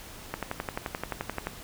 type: click train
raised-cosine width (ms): 0.5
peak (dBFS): -15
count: 14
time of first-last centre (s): 0.34-1.47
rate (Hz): 11.5
effects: pink hiss -45 dBFS RMS until 1.63 s